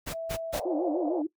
pink noise bursts, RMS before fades -34 dBFS, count 3, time 0.06-0.603 s, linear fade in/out 20 ms, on 81 ms, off 150 ms
sine tone, 657 Hz, E5, 6 cents flat, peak -31 dBFS, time 0.11-0.56 s, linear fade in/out 50 ms
white band-pass noise, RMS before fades -33 dBFS, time 0.53-1.22 s, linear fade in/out 5 ms, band 530 to 700 Hz, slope 48 dB/octave
sine tone with vibrato, 328.7 Hz, E4, 5 cents flat, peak -26 dBFS, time 0.65-1.27 s, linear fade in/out 10 ms, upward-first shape sine, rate 6.6 Hz, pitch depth 200 cents each way
effects noise-tail reverb RT60 0.1 s tail -18 dB re dry

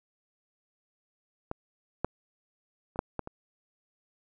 clicks, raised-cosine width 1 ms, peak -19 / -13 / -29 / -10 / -17 / -25 dBFS, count 6, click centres 1.514 / 2.046 / 2.959 / 2.991 / 3.193 / 3.274 s, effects none

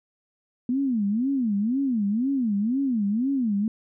sine tone with vibrato, 235.5 Hz, A#3, 18 cents sharp, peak -21 dBFS, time 0.69-3.68 s, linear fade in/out 2 ms, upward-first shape sine, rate 2 Hz, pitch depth 290 cents each way, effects none

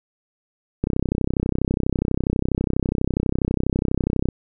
click train, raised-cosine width 3 ms, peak -7 dBFS, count 112, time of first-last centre 0.84-4.287 s, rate 32.2 Hz, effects none

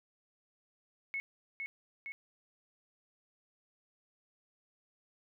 sine tone with echo, 2195 Hz, C#7, 18 cents flat, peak -34 dBFS, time 1.14-1.2 s, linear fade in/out 0 ms, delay 460 ms, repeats 2, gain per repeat -3 dB, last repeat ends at 2.12 s, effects none

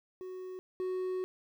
triangle tone pair in turn, 370 / 370 Hz, F#4 / F#4, 0 / 0 cents, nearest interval unison, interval 0 cents, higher neither, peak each -38 / -30 dBFS, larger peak second, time 0.21-0.59 / 0.8-1.24 s, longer second, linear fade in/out 0 ms, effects 11-bit

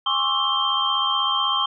sine tone cluster, 818 / 1064 / 1140 / 1323 / 3156 Hz, G#5 / C6 / C#6 / E6 / G7, -26 / +29 / +48 / +6 / +11 cents, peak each -31 / -24 / -26 / -31 / -22 dBFS, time 0.06-1.66 s, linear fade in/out 5 ms, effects none

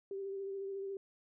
sine tone with vibrato, 391.8 Hz, G4, 1 cent flat, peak -38 dBFS, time 0.11-0.97 s, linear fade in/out 2 ms, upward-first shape sine, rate 14 Hz, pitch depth 23 cents each way, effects none

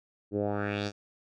10% pulse tone with low-pass filter sweep, 102.3 Hz, G#2, 26 cents flat, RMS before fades -31 dBFS, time 0.31-0.92 s, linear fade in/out 50 ms, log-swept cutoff 330 to 6300 Hz, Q 2.7, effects none

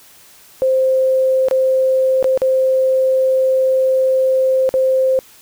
sine tone with dropouts, 523.3 Hz, C5, in tune, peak -11 dBFS, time 0.62-5.19 s, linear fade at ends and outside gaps 0 ms, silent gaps 1.485-1.511 / 2.227-2.243 / 2.375-2.418 / 4.691-4.74 s, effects white hiss -45 dBFS RMS until 5.41 s

